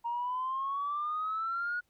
sine exponential sweep, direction up, 932.3 to 1460 Hz, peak -30 dBFS, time 0.04-1.81 s, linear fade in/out 20 ms, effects tanh soft clip ceiling -26 dBFS + pink hiss -75 dBFS RMS until 1.89 s

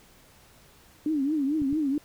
sine tone with vibrato, 291 Hz, D4, 16 cents flat, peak -23 dBFS, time 1.06-1.98 s, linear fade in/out 2 ms, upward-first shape triangle, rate 4.5 Hz, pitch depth 180 cents each way
clicks, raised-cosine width 5 ms, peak -26 dBFS, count 2, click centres 1.619 / 1.728 s
effects pink hiss -56 dBFS RMS until 2.04 s

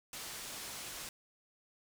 white low-pass noise, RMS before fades -45 dBFS, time 0.13-1.09 s, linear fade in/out 2 ms, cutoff 9800 Hz, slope 12 dB/octave, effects none

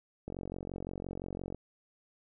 click train, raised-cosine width 2 ms, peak -26 dBFS, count 59, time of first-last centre 0.28-1.546 s, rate 45.8 Hz, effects none

